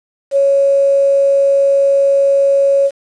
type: tone with quantisation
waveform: sine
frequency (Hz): 554.4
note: C#5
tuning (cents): 0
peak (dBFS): -8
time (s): 0.31-2.91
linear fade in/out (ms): 50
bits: 6
effects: resampled to 22050 Hz